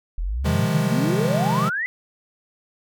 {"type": "exponential sweep", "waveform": "sine", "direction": "up", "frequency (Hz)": [38.45, 2053], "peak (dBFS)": -22, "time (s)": [0.18, 1.86], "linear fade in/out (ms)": 0}
{"type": "chord", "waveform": "square", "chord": "F minor seventh", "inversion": "second", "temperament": "equal with one note detuned", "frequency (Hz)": [130.81, 156.19, 174.61, 207.7], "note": ["C3", "Eb3", "F3", "Ab3"], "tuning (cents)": [0, 7, 0, 0], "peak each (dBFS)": -26, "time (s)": [0.44, 1.7], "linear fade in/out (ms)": 20}
{"effects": []}